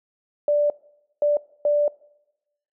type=tone bursts at uneven times; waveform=sine; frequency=587.3 Hz; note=D5; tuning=in tune; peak=-16 dBFS; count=3; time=0.48-0.7 / 1.22-1.37 / 1.65-1.88 s; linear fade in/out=2 ms; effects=noise-tail reverb RT60 0.9 s tail -22 dB re dry